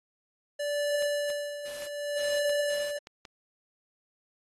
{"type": "tone with tremolo", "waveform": "square", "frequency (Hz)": 582, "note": "D5", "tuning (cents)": -16, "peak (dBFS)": -27, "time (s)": [0.59, 2.99], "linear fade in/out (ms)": 10, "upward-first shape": "sine", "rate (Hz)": 0.66, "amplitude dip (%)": 75}
{"type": "clicks", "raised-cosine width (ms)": 0.2, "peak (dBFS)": -27, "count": 6, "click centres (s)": [1.024, 1.302, 1.822, 2.495, 3.071, 3.252]}
{"type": "noise bursts", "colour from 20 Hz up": "white", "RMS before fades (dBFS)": -45, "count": 3, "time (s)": [1.66, 2.91], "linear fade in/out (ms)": 0, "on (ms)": 210, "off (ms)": 310}
{"effects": ["AAC 32 kbps"]}